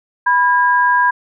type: tone pair together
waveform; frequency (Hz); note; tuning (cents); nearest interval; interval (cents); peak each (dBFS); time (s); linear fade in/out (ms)
sine; 987.8 / 1625.4; B5 / G#6; 0 / -38; major sixth; 862; -12 / -14; 0.26-1.11; 10
effects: none